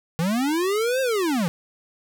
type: linear two-way sweep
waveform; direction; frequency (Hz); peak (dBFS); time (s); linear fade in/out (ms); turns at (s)
square; up then down; 155.56 to 538 to 155.56; -21; 0.19-1.48; 0; 1.01
effects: none